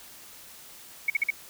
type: tone bursts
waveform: sine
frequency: 2220 Hz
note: C#7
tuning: 2 cents sharp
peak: -20 dBFS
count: 4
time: 1.08-1.305 s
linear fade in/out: 5 ms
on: 21 ms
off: 47 ms
effects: white hiss -48 dBFS RMS until 1.49 s